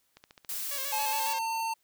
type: click train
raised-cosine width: 0.2 ms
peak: -32 dBFS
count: 6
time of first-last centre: 0.17-0.517 s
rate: 14.4 Hz
type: noise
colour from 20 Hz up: blue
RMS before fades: -35 dBFS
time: 0.49-1.33 s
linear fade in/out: 2 ms
type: tone with vibrato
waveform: 5% pulse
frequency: 548 Hz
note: C#5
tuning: 20 cents flat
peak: -26 dBFS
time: 0.71-1.39 s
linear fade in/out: 5 ms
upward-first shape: square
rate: 7.2 Hz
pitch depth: 51 cents each way
type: tone with pitch glide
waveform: square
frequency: 860 to 902.2 Hz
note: A5 to A5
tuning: -40 to +43 cents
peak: -30 dBFS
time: 0.92-1.74 s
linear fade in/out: 10 ms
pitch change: +83 cents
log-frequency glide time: 1.04-1.32 s
effects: white hiss -72 dBFS RMS until 1.83 s